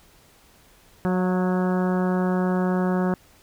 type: harmonic tone with a mistuned harmonic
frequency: 183.5 Hz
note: F#3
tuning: 14 cents flat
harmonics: 1 / 2 / 3 / 4 / 5 / 6 / 7 / 8 / 9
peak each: -21 / -27 / -31 / -33 / -35 / -37 / -38 / -39 / -40 dBFS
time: 1.05-3.14 s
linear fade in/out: 0 ms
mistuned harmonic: 4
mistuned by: -25 cents
effects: pink hiss -55 dBFS RMS until 3.42 s